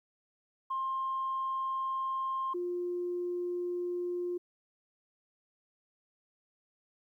sine tone pair in turn, 1060 / 353.7 Hz, C6 / F4, +22 / +22 cents, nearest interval octave + perfect fifth, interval 1900 cents, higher first, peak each -30 / -31 dBFS, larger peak first, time 0.7-2.54 / 2.54-4.38 s, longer neither, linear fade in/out 10 ms, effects tanh soft clip ceiling -26 dBFS + 12-bit

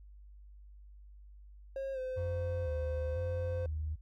triangle tone with pitch glide, 540 to 515 Hz, C#5 to C5, -45 to -28 cents, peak -33 dBFS, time 1.76-3.66 s, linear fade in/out 2 ms, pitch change -83 cents, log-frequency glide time 1.93-1.99 s
sine tone with vibrato, 82.6 Hz, E2, 4 cents sharp, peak -33 dBFS, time 2.16-3.96 s, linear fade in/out 20 ms, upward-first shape square, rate 1 Hz, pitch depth 120 cents each way
effects tanh soft clip ceiling -27 dBFS + added 50 Hz sine -51 dBFS peak until 4.01 s

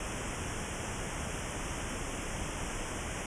pink band-stop noise, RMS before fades -37 dBFS, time 0-3.26 s, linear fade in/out 2 ms, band 3300 to 5400 Hz, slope 96 dB/octave, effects resampled to 22050 Hz

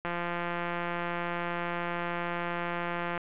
click train, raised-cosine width 0.5 ms, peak -18 dBFS, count 542, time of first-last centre 0.05-3.177 s, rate 173 Hz, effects resampled to 8000 Hz + 9-bit

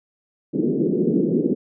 white band-pass noise, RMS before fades -20 dBFS, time 0.53-1.55 s, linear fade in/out 20 ms, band 160 to 420 Hz, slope 48 dB/octave, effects none

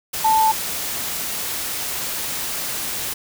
sine tone in noise, 880 Hz, A5, in tune, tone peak -13 dBFS, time 0.24-0.52 s, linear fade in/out 10 ms, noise white, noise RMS -26 dBFS, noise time 0.13-3.14 s, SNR +10 dB, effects none

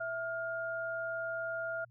sine tone pair together, 659.3 / 1411.6 Hz, E5 / F6, 0 / +18 cents, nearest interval octave + minor second, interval 1318 cents, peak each -37 / -37 dBFS, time 0-1.85 s, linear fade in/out 10 ms, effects added 119 Hz sine -59 dBFS peak until 1.9 s

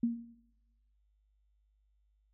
sine tone with exponential decay, 233.8 Hz, A#3, 5 cents sharp, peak -24 dBFS, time 0.03-0.35 s, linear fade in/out 5 ms, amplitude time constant 69 ms, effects noise-tail reverb RT60 0.9 s tail -18 dB re dry + added 51 Hz sine -69 dBFS peak until 2.33 s

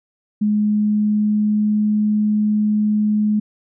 sine tone with pitch glide, 210 to 211.3 Hz, G#3 to G#3, +19 to +30 cents, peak -14 dBFS, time 0.41-3.4 s, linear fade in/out 10 ms, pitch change +11 cents, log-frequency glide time 0.52-1.93 s, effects none

